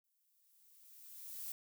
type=noise with exponential growth; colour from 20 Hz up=violet; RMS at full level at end=-43 dBFS; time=0.04-1.52 s; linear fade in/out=1 ms; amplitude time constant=320 ms; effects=none